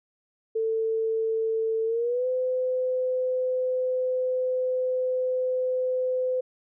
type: tone with pitch glide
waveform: sine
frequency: 446.1 to 509.5 Hz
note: A4 to C5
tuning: +24 to -46 cents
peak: -23 dBFS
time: 0.55-6.41 s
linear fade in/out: 10 ms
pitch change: +230 cents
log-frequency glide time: 1.85-2.27 s
effects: none